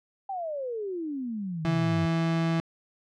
sine exponential sweep, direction down, 800 to 92.2 Hz, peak -30 dBFS, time 0.29-2.06 s, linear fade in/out 5 ms
35% pulse tone, 164.81 Hz, E3, in tune, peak -22 dBFS, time 1.65-2.6 s, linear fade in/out 0 ms
effects low-pass 4000 Hz 12 dB/octave

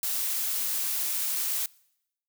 blue noise, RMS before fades -29 dBFS, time 0.03-1.66 s, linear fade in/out 2 ms, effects noise-tail reverb RT60 0.8 s tail -24 dB re dry

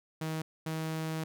sawtooth tone pair in turn, 158.6 / 159.3 Hz, D#3 / D#3, +33 / +41 cents, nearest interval unison, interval 8 cents, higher second, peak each -29 / -29 dBFS, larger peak neither, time 0.21-0.42 / 0.66-1.24 s, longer second, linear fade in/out 5 ms, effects none

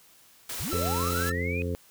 white noise, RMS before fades -35 dBFS, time 0.49-1.3 s, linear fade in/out 5 ms
sine linear sweep, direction up, 57.4 to 2529 Hz, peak -32 dBFS, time 0.6-1.62 s, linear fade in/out 0 ms
45% pulse tone with tremolo, 1332 Hz, E6, 18 cents sharp, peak -31 dBFS, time 0.71-1.32 s, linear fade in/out 10 ms, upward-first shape sine, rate 20 Hz, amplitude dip 40%
harmonic tone, 87.31 Hz, F2, in tune, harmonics 1 / 2 / 3 / 4 / 5 / 6, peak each -30 / -36 / -36 / -41 / -35 / -38 dBFS, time 0.73-1.75 s, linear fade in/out 0 ms
effects white hiss -57 dBFS RMS until 1.9 s

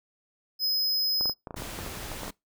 square tone, 5070 Hz, D#8, 32 cents sharp, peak -24 dBFS, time 0.59-1.34 s, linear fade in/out 50 ms
clicks, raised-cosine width 1 ms, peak -23 dBFS, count 12, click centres 1.21 / 1.257 / 1.296 / 1.472 / 1.508 / 1.543 / 1.621 / 1.789 / 1.864 / 2.117 / 2.233 / 2.28 s
pink noise, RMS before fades -38 dBFS, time 1.56-2.31 s, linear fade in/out 10 ms
effects noise-tail reverb RT60 0.2 s tail -24 dB re dry

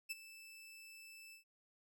sawtooth tone with ADSR envelope, 2637 Hz, E7, in tune, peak -35 dBFS, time 0.09-1.44 s, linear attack 21 ms, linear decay 25 ms, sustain -16 dB, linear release 110 ms, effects none

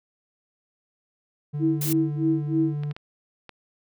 triangle tone, 146.83 Hz, D3, in tune, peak -24 dBFS, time 1.53-2.93 s, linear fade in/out 20 ms
sine tone with tremolo, 323.5 Hz, E4, 32 cents flat, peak -18 dBFS, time 1.59-2.79 s, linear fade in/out 50 ms, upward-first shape sine, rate 3.2 Hz, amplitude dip 100%
blue noise, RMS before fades -29 dBFS, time 1.81-1.93 s, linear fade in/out 5 ms
clicks, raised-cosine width 0.3 ms, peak -25 dBFS, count 4, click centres 2.835 / 2.912 / 2.965 / 3.493 s
effects none

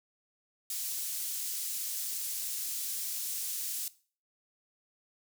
pink high-pass noise, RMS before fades -36 dBFS, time 0.7-3.88 s, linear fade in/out 2 ms, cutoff 7000 Hz, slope 12 dB/octave, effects noise-tail reverb RT60 0.4 s tail -18 dB re dry

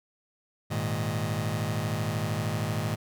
sawtooth chord, Ab suspended second, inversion none, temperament just, 103.83 / 116.8 / 155.74 Hz, Ab2 / Bb2 / Eb3, 0 / +4 / +2 cents, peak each -27 / -28 / -28 dBFS, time 0.7-2.96 s, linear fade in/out 20 ms, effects none

